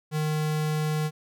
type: tone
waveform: square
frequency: 153.6 Hz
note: D#3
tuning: 22 cents flat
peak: -25 dBFS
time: 0.11-1.11 s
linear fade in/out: 50 ms
effects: none